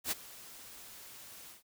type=noise with ADSR envelope; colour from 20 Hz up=white; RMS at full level=-32 dBFS; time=0.04-1.63 s; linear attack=75 ms; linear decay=21 ms; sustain=-19 dB; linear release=130 ms; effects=none